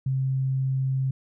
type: tone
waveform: sine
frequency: 132.8 Hz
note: C3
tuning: 26 cents sharp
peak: -22 dBFS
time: 0.06-1.11 s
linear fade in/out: 5 ms
effects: none